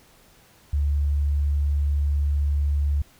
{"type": "tone", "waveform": "sine", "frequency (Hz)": 72.1, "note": "D2", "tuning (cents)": -31, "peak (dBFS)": -19, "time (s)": [0.73, 3.02], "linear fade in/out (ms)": 5, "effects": ["pink hiss -55 dBFS RMS until 3.19 s"]}